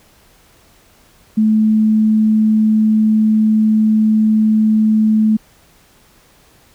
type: tone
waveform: sine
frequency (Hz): 216.9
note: A3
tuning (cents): -25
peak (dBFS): -9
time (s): 1.37-5.37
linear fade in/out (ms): 10
effects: pink hiss -50 dBFS RMS until 6.74 s